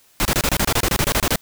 pink noise bursts, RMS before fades -18 dBFS, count 15, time 0.2-1.358 s, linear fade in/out 0 ms, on 52 ms, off 27 ms, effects white hiss -55 dBFS RMS until 1.41 s

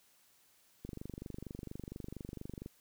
click train, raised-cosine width 3 ms, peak -30 dBFS, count 45, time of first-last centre 0.85-2.661 s, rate 24.3 Hz, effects white hiss -68 dBFS RMS until 2.8 s

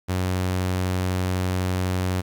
sawtooth tone, 92 Hz, F#2, 9 cents flat, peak -18 dBFS, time 0.08-2.22 s, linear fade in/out 20 ms, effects 10-bit

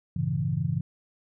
sine chord, G diminished seventh, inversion none, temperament equal with one note detuned, 98 / 114.27 / 138.59 / 164.81 Hz, G2 / Bb2 / Db3 / Fb3, 0 / -34 / 0 / 0 cents, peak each -33 / -33 / -28 / -29 dBFS, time 0.16-0.81 s, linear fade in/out 5 ms, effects none

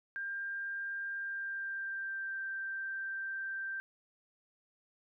sine tone with pitch glide, 1596 to 1569.5 Hz, G6 to G6, +31 to +2 cents, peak -36 dBFS, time 0.16-3.8 s, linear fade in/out 0 ms, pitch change -29 cents, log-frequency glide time 1.15-2.41 s, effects none

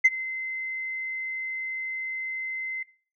sine tone with ADSR envelope, 2063 Hz, C7, 25 cents flat, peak -10 dBFS, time 0.04-2.83 s, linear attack 15 ms, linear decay 34 ms, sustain -19 dB, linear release 5 ms, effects noise-tail reverb RT60 0.4 s tail -19 dB re dry + tanh soft clip ceiling -10 dBFS

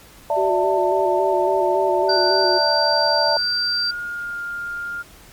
sine chord, D suspended second, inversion none, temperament equal with one note detuned, 587.3 / 659.3 / 893.3 Hz, D5 / E5 / A5, 0 / 0 / +26 cents, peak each -21 / -22 / -21 dBFS, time 0.3-3.37 s, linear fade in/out 2 ms
sine tone with vibrato, 373.5 Hz, F#4, 16 cents sharp, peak -20 dBFS, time 0.36-2.59 s, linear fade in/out 20 ms, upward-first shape square, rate 3.6 Hz, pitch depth 42 cents each way
sine tone with pitch glide, 1480 to 1405 Hz, F#6 to F6, 0 to +10 cents, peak -25 dBFS, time 2.08-5.03 s, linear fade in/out 20 ms, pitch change -90 cents, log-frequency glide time 2.95-4.41 s
sine tone, 4699 Hz, D8, in tune, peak -19 dBFS, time 2.09-3.91 s, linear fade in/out 5 ms
effects pink hiss -46 dBFS RMS until 5.32 s + MP3 96 kbps

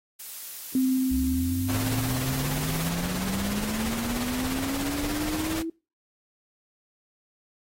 blue noise, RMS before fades -38 dBFS, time 0.19-2.9 s, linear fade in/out 10 ms
sine tone with exponential decay, 260 Hz, C4, 11 cents flat, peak -19 dBFS, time 0.75-5.35 s, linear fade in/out 2 ms, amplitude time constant 1000 ms
sine linear sweep, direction up, 65.1 to 329.6 Hz, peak -28 dBFS, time 1.11-5.7 s, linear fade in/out 5 ms
pink noise with tremolo, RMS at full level -31 dBFS, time 1.68-5.63 s, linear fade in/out 20 ms, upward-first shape sine, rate 17 Hz, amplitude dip 40%
effects noise-tail reverb RT60 0.3 s tail -23 dB re dry + AAC 48 kbps

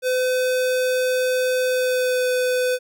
square tone with pitch glide, 508 to 503 Hz, B4 to B4, +49 to +32 cents, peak -19 dBFS, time 0.02-2.79 s, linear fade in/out 50 ms, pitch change -17 cents, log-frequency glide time 1.66-2.28 s, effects none

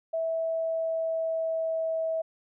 sine tone with pitch glide, 653 to 647.7 Hz, E5 to E5, -17 to -31 cents, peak -26 dBFS, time 0.13-2.22 s, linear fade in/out 10 ms, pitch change -14 cents, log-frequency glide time 0.48-1.99 s, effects none

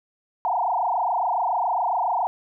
sine tone with frequency modulation, 830 Hz, G#5, 1 cent flat, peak -20 dBFS, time 0.45-2.27 s, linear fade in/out 0 ms, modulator 27.2 Hz, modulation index 4.9, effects none

